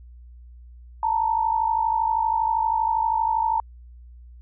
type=tone pair together; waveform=sine; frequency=885.4 / 938 Hz; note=A5 / A#5; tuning=+11 / +11 cents; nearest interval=minor second; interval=100 cents; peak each=-21 / -24 dBFS; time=1.03-3.6 s; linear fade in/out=2 ms; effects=added 60 Hz sine -42 dBFS peak until 4.41 s